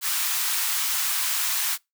white high-pass noise, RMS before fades -25 dBFS, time 0.01-1.78 s, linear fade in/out 50 ms, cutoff 940 Hz, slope 24 dB/octave, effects noise-tail reverb RT60 0.2 s tail -25 dB re dry

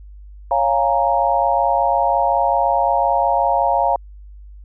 sine chord, Bb minor seventh, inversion first, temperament equal with one note detuned, 554.4 / 698.5 / 826.8 / 932.3 Hz, Db5 / F5 / Ab5 / Bb5, 0 / 0 / -8 / 0 cents, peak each -21 / -18 / -20 / -19 dBFS, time 0.51-3.96 s, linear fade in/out 2 ms, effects added 50 Hz sine -36 dBFS peak until 4.64 s

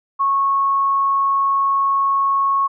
sine tone, 1100 Hz, C#6, 14 cents flat, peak -14 dBFS, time 0.19-2.68 s, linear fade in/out 20 ms, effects none

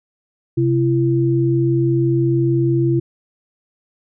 sine tone pair together, 131.3 / 337.4 Hz, C3 / E4, +6 / +40 cents, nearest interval octave + major third, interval 1634 cents, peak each -16 dBFS, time 0.57-3 s, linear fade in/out 10 ms, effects none

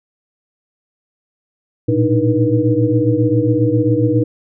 sine tone cluster, 113.3 / 120.7 / 300.4 / 317 / 482.5 Hz, A#2 / B2 / D4 / D#4 / B4, -49 / -39 / +39 / +32 / -40 cents, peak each -18 dBFS, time 1.88-4.24 s, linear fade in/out 10 ms, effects none

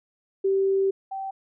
sine tone pair in turn, 388.3 / 774.8 Hz, G4 / G5, -16 / -20 cents, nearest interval octave, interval 1196 cents, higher second, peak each -19 / -29 dBFS, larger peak first, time 0.44-0.91 / 1.11-1.31 s, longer first, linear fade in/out 10 ms, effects none

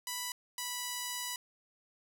5% pulse tone pair in turn, 987.8 / 983.9 Hz, B5 / B5, 0 / -7 cents, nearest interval unison, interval 7 cents, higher first, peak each -24 dBFS, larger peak neither, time 0.07-0.32 / 0.58-1.36 s, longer second, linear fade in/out 2 ms, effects none

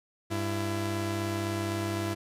sawtooth tone pair together, 99.66 / 334.9 Hz, G2 / E4, +29 / +27 cents, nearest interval octave + major sixth, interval 2098 cents, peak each -28 dBFS, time 0.3-2.15 s, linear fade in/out 20 ms, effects resampled to 32000 Hz

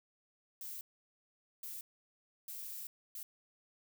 violet noise bursts at uneven times, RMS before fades -45 dBFS, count 4, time 0.61-0.81 / 1.63-1.81 / 2.48-2.87 / 3.15-3.23 s, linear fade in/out 2 ms, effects none

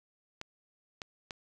clicks, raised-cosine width 0.2 ms, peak -22 dBFS, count 3, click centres 0.414 / 1.018 / 1.308 s, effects none

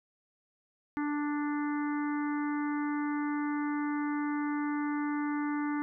harmonic tone, 294.1 Hz, D4, 3 cents sharp, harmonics 1 / 3 / 4 / 5 / 6 / 7, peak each -30 / -40 / -42 / -44 / -46 / -47 dBFS, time 0.97-5.82 s, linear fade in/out 0 ms, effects none

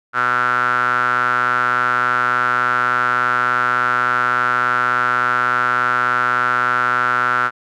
sawtooth tone with band-pass filter, 123.47 Hz, B2, in tune, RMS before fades -17 dBFS, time 0.13-7.51 s, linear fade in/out 50 ms, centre 1400 Hz, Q 9.9, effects none

